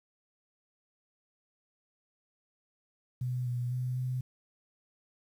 sine tone with pitch steps, 125.3 / 122.4 / 126 / 127.3 Hz, B2 / B2 / B2 / C3, +25 / -15 / +35 / -47 cents, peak -30 dBFS, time 3.21-4.21 s, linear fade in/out 5 ms, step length 250 ms, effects 10-bit

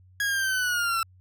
40% pulse linear sweep, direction down, 1661.2 to 1329 Hz, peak -23 dBFS, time 0.2-1.03 s, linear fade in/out 2 ms, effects added 92 Hz sine -52 dBFS peak until 1.2 s

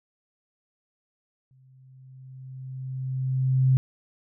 sine tone with exponential growth, 130.81 Hz, C3, in tune, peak -15 dBFS, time 1.51-3.77 s, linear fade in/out 0 ms, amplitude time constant 490 ms, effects none

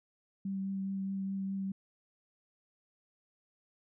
sine tone with vibrato, 193.9 Hz, G3, 19 cents flat, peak -33 dBFS, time 0.45-1.72 s, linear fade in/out 5 ms, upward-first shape triangle, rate 4.8 Hz, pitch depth 14 cents each way, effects none

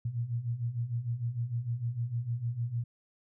sine beating tone pair, 114.4 / 121 Hz, A#2 / B2, -32 / -35 cents, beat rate 6.6 Hz, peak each -36 / -32 dBFS, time 0.05-2.84 s, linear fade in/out 5 ms, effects none

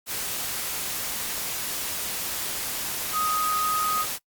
sine tone in noise, 1251 Hz, D#6, 9 cents sharp, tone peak -23 dBFS, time 3.12-4.06 s, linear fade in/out 50 ms, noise white, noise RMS -30 dBFS, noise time 0.06-4.19 s, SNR +4 dB, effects noise-tail reverb RT60 0.1 s tail -23 dB re dry + Opus 48 kbps

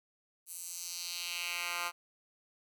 10% pulse tone with high-pass filter sweep, 174.1 Hz, F3, 5 cents flat, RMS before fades -39 dBFS, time 0.46-1.92 s, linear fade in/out 50 ms, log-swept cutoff 10000 to 1300 Hz, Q 1.7, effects none

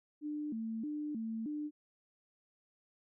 sine tone with vibrato, 258.6 Hz, C4, 20 cents flat, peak -36 dBFS, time 0.21-1.71 s, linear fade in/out 50 ms, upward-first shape square, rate 1.6 Hz, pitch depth 250 cents each way, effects none

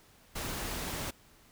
pink noise, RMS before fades -37 dBFS, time 0.35-1.11 s, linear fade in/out 10 ms, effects pink hiss -61 dBFS RMS until 1.51 s

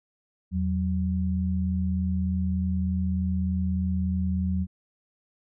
sine tone pair together, 83 / 186.33 Hz, E2 / F#3, +12 / +12 cents, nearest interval octave + major second, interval 1400 cents, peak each -26 dBFS, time 0.51-4.67 s, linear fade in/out 50 ms, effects none

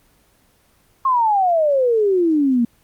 sine exponential sweep, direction down, 1088 to 229.1 Hz, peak -13 dBFS, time 1.05-2.65 s, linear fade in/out 5 ms, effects pink hiss -57 dBFS RMS until 2.83 s + Opus 24 kbps

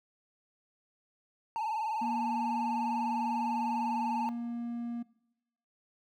triangle tone with vibrato, 880 Hz, A5, in tune, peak -29 dBFS, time 1.56-4.29 s, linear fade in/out 0 ms, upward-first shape sine, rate 20 Hz, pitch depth 89 cents each way
triangle tone, 236.4 Hz, A#3, 24 cents sharp, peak -32 dBFS, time 2.01-5.03 s, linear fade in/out 10 ms
effects noise-tail reverb RT60 0.8 s tail -20 dB re dry

